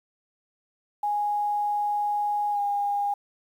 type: tone with pitch glide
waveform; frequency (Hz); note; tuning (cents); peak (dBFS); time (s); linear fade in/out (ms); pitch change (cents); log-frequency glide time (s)
sine; 828 to 812.8; G#5 to G#5; -5 to -38; -23; 1.03-3.14; 5; -33; 2.51-2.6
effects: 9-bit